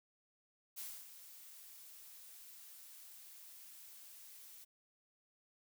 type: noise with ADSR envelope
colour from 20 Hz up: blue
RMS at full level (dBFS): -45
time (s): 0.76-4.65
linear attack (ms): 26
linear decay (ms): 260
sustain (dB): -11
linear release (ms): 16
effects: none

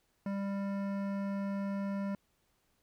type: tone with hard clipping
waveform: sine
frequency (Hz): 198.1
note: G3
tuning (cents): +18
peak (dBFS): -35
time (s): 0.26-2.15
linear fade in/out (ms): 2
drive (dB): 15
effects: pink hiss -75 dBFS RMS until 2.82 s

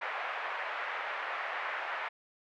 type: band-pass noise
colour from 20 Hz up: white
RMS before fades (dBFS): -37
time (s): 0.01-2.09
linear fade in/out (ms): 10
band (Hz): 590 to 2100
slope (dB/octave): 24
effects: none

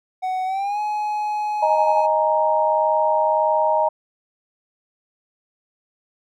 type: tone with pitch glide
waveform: triangle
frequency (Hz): 746 to 842.2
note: F#5 to G#5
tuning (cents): +14 to +24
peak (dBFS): -19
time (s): 0.22-2.07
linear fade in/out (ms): 20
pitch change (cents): +210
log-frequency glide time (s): 0.45-0.8
type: chord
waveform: sine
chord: D# suspended fourth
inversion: none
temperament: equal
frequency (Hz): 622.3 / 830.6 / 932.3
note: D#5 / G#5 / A#5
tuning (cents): 0 / 0 / 0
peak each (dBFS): -19 / -23 / -19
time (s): 1.62-3.89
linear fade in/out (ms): 10
effects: none

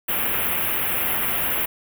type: band-stop noise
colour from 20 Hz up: white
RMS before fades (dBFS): -23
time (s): 0.08-1.66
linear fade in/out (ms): 10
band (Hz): 3100 to 11000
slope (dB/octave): 48
effects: none

